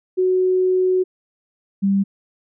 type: tone pair in turn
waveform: sine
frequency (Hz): 370 / 196.85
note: F#4 / G3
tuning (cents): 0 / +8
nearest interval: major seventh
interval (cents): 1092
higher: first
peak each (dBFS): -14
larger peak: neither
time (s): 0.17-1.04 / 1.82-2.04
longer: first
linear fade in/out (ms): 20
effects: none